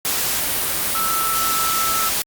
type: tone in noise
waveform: sine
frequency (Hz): 1318.5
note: E6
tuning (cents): 0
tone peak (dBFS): -21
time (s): 0.95-2.09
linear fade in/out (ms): 0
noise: white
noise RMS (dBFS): -21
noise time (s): 0.05-2.22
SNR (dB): -3
effects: Opus 48 kbps